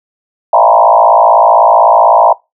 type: tone with frequency modulation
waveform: sine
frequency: 803 Hz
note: G5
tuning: 41 cents sharp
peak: -3 dBFS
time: 0.53-2.33 s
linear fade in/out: 5 ms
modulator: 55.9 Hz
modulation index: 3.5
effects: noise-tail reverb RT60 0.2 s tail -21 dB re dry